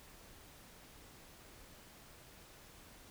silence, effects pink hiss -58 dBFS RMS until 3.1 s

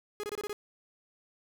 45% pulse tone bursts, 416.5 Hz, G#4, 5 cents sharp, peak -34 dBFS, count 6, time 0.2-0.529 s, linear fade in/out 0 ms, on 34 ms, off 25 ms, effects none

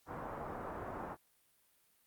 white low-pass noise, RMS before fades -44 dBFS, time 0.06-1.17 s, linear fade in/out 50 ms, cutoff 1200 Hz, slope 24 dB/octave, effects white hiss -72 dBFS RMS until 2.06 s + Opus 48 kbps

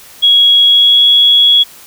sine tone with pitch glide, 3322 to 3347 Hz, G#7 to G#7, 0 to +13 cents, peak -4 dBFS, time 0.22-1.64 s, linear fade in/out 20 ms, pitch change +13 cents, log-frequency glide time 0.62-1.04 s, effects white hiss -37 dBFS RMS until 1.86 s

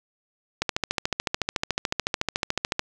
click train, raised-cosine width 0.2 ms, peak -6 dBFS, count 31, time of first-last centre 0.62-2.794 s, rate 13.8 Hz, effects none

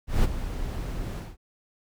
brown noise with ADSR envelope, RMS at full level -19 dBFS, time 0.07-1.37 s, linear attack 170 ms, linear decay 23 ms, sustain -12 dB, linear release 190 ms, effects none

